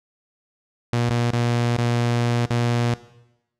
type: tone with dropouts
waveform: sawtooth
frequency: 119.4 Hz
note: A#2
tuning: 42 cents sharp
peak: -15 dBFS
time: 0.93-2.94 s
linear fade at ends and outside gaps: 0 ms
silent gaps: 1.093-1.106 / 1.306-1.334 / 1.764-1.783 / 2.457-2.504 s
effects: noise-tail reverb RT60 0.9 s tail -17 dB re dry + low-pass 7000 Hz 12 dB/octave